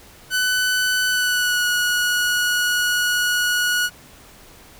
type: tone with pitch glide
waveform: sawtooth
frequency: 1500 to 1458.1 Hz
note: F#6 to F#6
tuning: +23 to -26 cents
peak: -14 dBFS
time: 0.3-3.9 s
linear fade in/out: 50 ms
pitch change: -49 cents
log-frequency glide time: 1.09-1.67 s
effects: pink hiss -46 dBFS RMS until 4.79 s